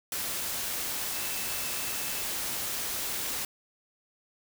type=tone in noise; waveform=sine; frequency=2637 Hz; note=E7; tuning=in tune; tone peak=-44 dBFS; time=1.13-2.22 s; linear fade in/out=2 ms; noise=white; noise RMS=-33 dBFS; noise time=0.12-3.45 s; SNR=-14 dB; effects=none

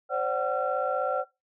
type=tone cluster; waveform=sine; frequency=522 / 578 / 749 / 1364 Hz; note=C5 / D5 / F#5 / F6; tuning=-4 / -28 / +21 / -41 cents; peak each=-30 dBFS; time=0.09-1.25 s; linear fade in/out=50 ms; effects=noise-tail reverb RT60 0.2 s tail -19 dB re dry + tanh soft clip ceiling -14 dBFS

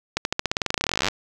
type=accelerating click train; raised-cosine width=0.2 ms; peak=-4 dBFS; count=29; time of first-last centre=0.17-1.084 s; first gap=81 ms; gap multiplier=0.92; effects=none

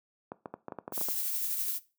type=clicks; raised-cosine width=1 ms; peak=-23 dBFS; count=11; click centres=0.319 / 0.458 / 0.54 / 0.683 / 0.722 / 0.787 / 0.879 / 0.923 / 0.978 / 1.012 / 1.086 s
type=noise with tremolo; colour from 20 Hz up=violet; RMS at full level=-31 dBFS; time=0.92-1.8 s; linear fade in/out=50 ms; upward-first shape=triangle; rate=12 Hz; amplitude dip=35%
effects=noise-tail reverb RT60 0.3 s tail -18 dB re dry + high-pass 200 Hz 12 dB/octave

